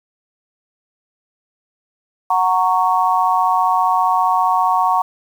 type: chord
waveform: sine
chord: F# major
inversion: none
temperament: just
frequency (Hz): 740 / 925 / 1110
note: F#5 / A#5 / C#6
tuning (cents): 0 / -14 / +2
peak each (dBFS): -17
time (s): 2.3-5.02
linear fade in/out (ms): 5
effects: 7-bit